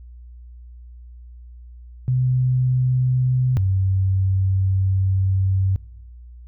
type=tone pair in turn; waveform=sine; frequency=127.4 / 95.44 Hz; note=C3 / G2; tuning=-46 / -46 cents; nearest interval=perfect fourth; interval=500 cents; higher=first; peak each=-16 dBFS; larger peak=neither; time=2.08-3.57 / 3.57-5.76 s; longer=second; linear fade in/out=0 ms; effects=noise-tail reverb RT60 0.8 s tail -21 dB re dry + added 60 Hz sine -38 dBFS peak until 6.47 s